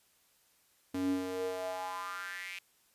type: tone with high-pass filter sweep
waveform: square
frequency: 92.4 Hz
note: F#2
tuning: 2 cents flat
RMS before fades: -37 dBFS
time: 0.94-2.59 s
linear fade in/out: 5 ms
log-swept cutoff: 220 to 2500 Hz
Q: 5.5
effects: white hiss -69 dBFS RMS until 2.94 s + resampled to 32000 Hz